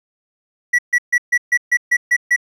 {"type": "tone bursts", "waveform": "triangle", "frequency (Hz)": 1944, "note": "B6", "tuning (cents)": -28, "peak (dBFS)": -9, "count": 9, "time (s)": [0.73, 2.363], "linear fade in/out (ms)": 10, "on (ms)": 57, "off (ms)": 140, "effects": []}